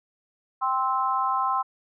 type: chord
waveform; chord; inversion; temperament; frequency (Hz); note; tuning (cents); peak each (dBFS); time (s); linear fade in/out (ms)
sine; C major; second; just; 784.9 / 1046.5 / 1308.1; G5 / C6 / E6; +2 / 0 / -14; -28 / -24 / -28; 0.61-1.63; 20
effects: none